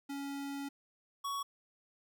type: tone pair in turn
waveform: square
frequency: 279.6 / 1118.4 Hz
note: C#4 / C#6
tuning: +15 / +15 cents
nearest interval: 2 octaves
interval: 2400 cents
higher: second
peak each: -39 / -36 dBFS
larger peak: second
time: 0.09-0.69 / 1.24-1.43 s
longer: first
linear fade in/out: 10 ms
effects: 13-bit